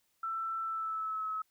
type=tone with pitch glide; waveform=sine; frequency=1333 to 1288.3 Hz; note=E6 to E6; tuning=+19 to -40 cents; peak=-33 dBFS; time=0.23-1.42 s; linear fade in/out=5 ms; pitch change=-59 cents; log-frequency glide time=0.61-1.27 s; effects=white hiss -75 dBFS RMS until 1.5 s